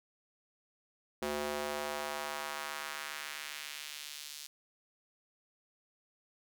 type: tone with high-pass filter sweep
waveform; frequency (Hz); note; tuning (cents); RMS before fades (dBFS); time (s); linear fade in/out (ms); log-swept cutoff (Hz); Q
square; 73.7; D2; +7; -40; 1.22-4.47; 5; 350 to 4500; 1.1
effects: none